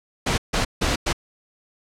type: noise bursts at uneven times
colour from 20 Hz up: pink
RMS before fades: -21 dBFS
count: 4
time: 0.26-0.38 / 0.53-0.65 / 0.81-0.96 / 1.06-1.13 s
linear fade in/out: 10 ms
effects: low-pass 7000 Hz 12 dB/octave